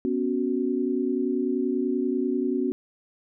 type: chord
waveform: sine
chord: B suspended second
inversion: none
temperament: equal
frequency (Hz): 246.9 / 277.2 / 370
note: B3 / C#4 / F#4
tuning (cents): 0 / 0 / 0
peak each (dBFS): -27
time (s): 0.05-2.72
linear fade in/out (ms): 0
effects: none